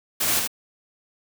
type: noise with echo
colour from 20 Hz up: white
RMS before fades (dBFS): -23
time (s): 0.2-0.4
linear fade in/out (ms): 10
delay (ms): 76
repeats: 1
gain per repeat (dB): -3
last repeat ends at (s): 0.476
effects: none